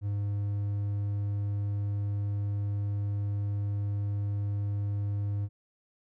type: tone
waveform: triangle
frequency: 101.7 Hz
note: G#2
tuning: 36 cents flat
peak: -26 dBFS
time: 0.01-5.49 s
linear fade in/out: 50 ms
effects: none

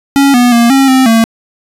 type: tone with pitch steps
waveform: square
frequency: 277.9 / 244.4 / 235 / 270.7 / 261.5 / 226.5 Hz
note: C#4 / B3 / A#3 / C#4 / C4 / A#3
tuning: +4 / -18 / +14 / -41 / -1 / -50 cents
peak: -5 dBFS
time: 0.16-1.24 s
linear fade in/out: 0 ms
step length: 180 ms
effects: resampled to 32000 Hz + 7-bit

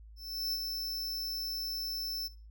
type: tone with ADSR envelope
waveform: square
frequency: 5310 Hz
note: E8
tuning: 12 cents sharp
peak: -30 dBFS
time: 0.16-2.29 s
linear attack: 370 ms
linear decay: 42 ms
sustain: -4 dB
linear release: 27 ms
effects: noise-tail reverb RT60 0.3 s tail -17 dB re dry + added 54 Hz sine -49 dBFS peak until 2.5 s

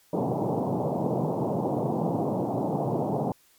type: band-pass noise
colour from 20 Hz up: pink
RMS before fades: -27 dBFS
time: 0.13-3.32 s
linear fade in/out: 2 ms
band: 120 to 900 Hz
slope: 48 dB/octave
effects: white hiss -61 dBFS RMS until 3.58 s + MP3 96 kbps

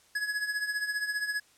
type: tone with tremolo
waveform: square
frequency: 1684 Hz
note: G#6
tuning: 24 cents sharp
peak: -27 dBFS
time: 0.15-1.4 s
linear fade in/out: 5 ms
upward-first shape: triangle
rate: 15 Hz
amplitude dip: 75%
effects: white hiss -62 dBFS RMS until 1.57 s + low-pass 10000 Hz 12 dB/octave

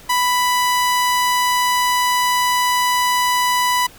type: tone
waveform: sawtooth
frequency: 990 Hz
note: B5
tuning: 4 cents sharp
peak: -11 dBFS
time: 0.09-3.87 s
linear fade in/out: 10 ms
effects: pink hiss -43 dBFS RMS until 3.98 s

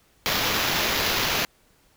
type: noise with sample-and-hold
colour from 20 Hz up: blue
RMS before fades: -24 dBFS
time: 0.26-1.45 s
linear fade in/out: 0 ms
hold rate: 8820 Hz
effects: pink hiss -61 dBFS RMS until 1.96 s

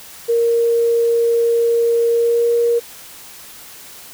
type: tone with pitch glide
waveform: sine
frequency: 466.2 to 470.8 Hz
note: A#4 to A#4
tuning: 0 to +17 cents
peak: -12 dBFS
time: 0.28-2.8 s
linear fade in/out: 20 ms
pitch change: +17 cents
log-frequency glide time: 2.09-2.52 s
effects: white hiss -38 dBFS RMS until 4.13 s

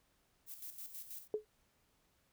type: noise with tremolo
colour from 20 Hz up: violet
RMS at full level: -47 dBFS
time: 0.46-1.28 s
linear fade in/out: 50 ms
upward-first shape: square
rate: 6.2 Hz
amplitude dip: 60%
type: tone with exponential decay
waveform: sine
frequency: 426.6 Hz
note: G#4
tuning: 46 cents sharp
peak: -29 dBFS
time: 1.34-1.45 s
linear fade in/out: 1 ms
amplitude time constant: 23 ms
effects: pink hiss -75 dBFS RMS until 2.32 s

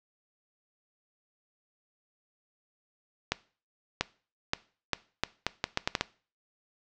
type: accelerating click train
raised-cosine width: 0.2 ms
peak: -8 dBFS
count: 11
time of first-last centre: 3.32-6.01 s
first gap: 690 ms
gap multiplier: 0.76
effects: noise-tail reverb RT60 0.4 s tail -20 dB re dry + low-pass 6000 Hz 12 dB/octave

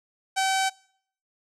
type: tone with low-pass filter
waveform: sawtooth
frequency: 767 Hz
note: G5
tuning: 38 cents flat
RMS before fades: -24 dBFS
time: 0.36-0.7 s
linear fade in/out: 20 ms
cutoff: 8000 Hz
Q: 1.6
effects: noise-tail reverb RT60 0.6 s tail -24 dB re dry

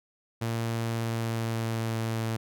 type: tone with pitch glide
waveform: sawtooth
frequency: 114.9 to 112.6 Hz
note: A#2 to A2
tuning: -25 to +40 cents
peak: -24 dBFS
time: 0.41-2.37 s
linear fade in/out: 10 ms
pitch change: -35 cents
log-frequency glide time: 0.92-2.22 s
effects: none

